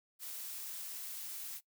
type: noise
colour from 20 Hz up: blue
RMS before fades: -44 dBFS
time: 0.19-1.61 s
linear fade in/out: 50 ms
effects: noise-tail reverb RT60 0.1 s tail -20 dB re dry